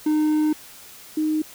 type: tone pair in turn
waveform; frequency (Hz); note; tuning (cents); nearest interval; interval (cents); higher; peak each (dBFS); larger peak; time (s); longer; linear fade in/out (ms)
triangle / sine; 306.2 / 309.4; D#4 / D#4; -28 / -10; unison; 18; second; -15 / -19; first; 0.06-0.53 / 1.17-1.42; first; 5
effects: white hiss -44 dBFS RMS until 1.54 s